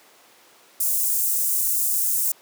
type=high-pass noise; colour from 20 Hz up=white; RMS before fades=-22 dBFS; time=0.8-2.32 s; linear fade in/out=5 ms; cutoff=7400 Hz; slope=24 dB/octave; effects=pink hiss -52 dBFS RMS until 2.41 s + high-pass 400 Hz 12 dB/octave